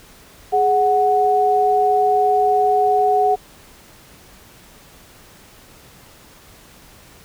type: tone pair together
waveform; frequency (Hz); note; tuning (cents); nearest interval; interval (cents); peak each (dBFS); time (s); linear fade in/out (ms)
sine; 417 / 740; G#4 / F#5; +7 / 0; minor seventh; 993; -18 / -14; 0.52-3.36; 20
effects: pink hiss -46 dBFS RMS until 7.24 s